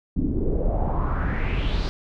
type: noise with low-pass filter sweep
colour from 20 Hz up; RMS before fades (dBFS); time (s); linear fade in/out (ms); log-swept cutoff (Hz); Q
brown; -23; 0.16-1.89; 0; 240 to 4700; 3.9
effects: none